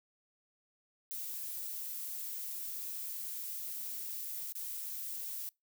violet noise with dropouts, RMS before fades -41 dBFS, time 1.11-5.49 s, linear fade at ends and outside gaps 0 ms, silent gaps 4.523-4.553 s, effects noise-tail reverb RT60 0.2 s tail -25 dB re dry

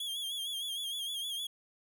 45% pulse tone with vibrato, 3300 Hz, G#7, 12 cents flat, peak -35 dBFS, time 0-1.47 s, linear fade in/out 5 ms, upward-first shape sine, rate 6.5 Hz, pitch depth 73 cents each way, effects none

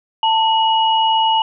sine tone pair together, 891 / 2908 Hz, A5 / F#7, +22 / -31 cents, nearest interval octave + minor sixth, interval 2047 cents, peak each -13 / -18 dBFS, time 0.23-1.42 s, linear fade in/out 2 ms, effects none

